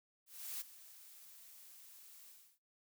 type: noise with ADSR envelope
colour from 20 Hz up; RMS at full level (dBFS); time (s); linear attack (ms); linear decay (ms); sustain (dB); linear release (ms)
blue; -42; 0.26-2.59; 350; 13; -16; 310
effects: noise-tail reverb RT60 0.2 s tail -20 dB re dry